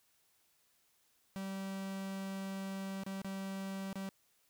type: tone with dropouts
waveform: 45% pulse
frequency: 193.5 Hz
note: G3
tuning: 22 cents flat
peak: -39 dBFS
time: 1.36-4.09 s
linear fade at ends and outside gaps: 0 ms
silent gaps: 3.035-3.064 / 3.217-3.246 / 3.929-3.956 s
effects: white hiss -73 dBFS RMS until 4.49 s